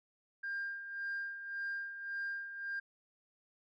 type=tone with tremolo; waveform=sine; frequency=1600 Hz; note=G6; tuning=35 cents sharp; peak=-34 dBFS; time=0.43-2.8 s; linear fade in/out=10 ms; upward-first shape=sine; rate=1.8 Hz; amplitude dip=65%; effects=tanh soft clip ceiling -33 dBFS